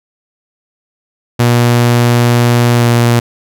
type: tone with pitch glide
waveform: sawtooth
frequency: 120 to 118.83 Hz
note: B2 to A#2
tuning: -49 to +34 cents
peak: -3 dBFS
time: 1.39-3.2 s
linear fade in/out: 10 ms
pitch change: -17 cents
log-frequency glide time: 2.72-2.88 s
effects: none